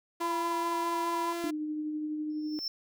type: tone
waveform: sawtooth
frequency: 341 Hz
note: F4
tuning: 41 cents flat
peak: -29 dBFS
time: 0.2-1.51 s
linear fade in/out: 10 ms
type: tone with vibrato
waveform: sine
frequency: 994 Hz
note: B5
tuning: 11 cents sharp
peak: -30 dBFS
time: 0.21-1.33 s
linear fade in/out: 5 ms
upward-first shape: square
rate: 4.8 Hz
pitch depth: 21 cents each way
type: tone with tremolo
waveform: sine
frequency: 304.6 Hz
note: D#4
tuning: 37 cents flat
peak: -30 dBFS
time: 1.44-2.59 s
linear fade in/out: 0 ms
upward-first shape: triangle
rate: 12 Hz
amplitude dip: 30%
type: tone with exponential growth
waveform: triangle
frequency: 5350 Hz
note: E8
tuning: 25 cents sharp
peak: -28 dBFS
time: 2.3-2.68 s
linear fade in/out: 2 ms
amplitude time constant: 82 ms
effects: none